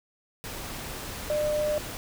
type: tone in noise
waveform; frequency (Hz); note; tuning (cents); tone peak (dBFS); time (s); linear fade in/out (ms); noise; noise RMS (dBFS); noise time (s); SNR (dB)
sine; 601; D5; +40; -24; 1.3-1.78; 0; pink; -37; 0.44-1.97; +10
effects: none